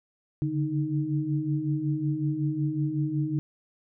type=tone cluster; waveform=sine; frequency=142.3 / 147.7 / 310.9 Hz; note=C#3 / D3 / D#4; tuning=+46 / +10 / -1 cents; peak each=-30 / -29 / -29 dBFS; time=0.42-3.39 s; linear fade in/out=0 ms; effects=none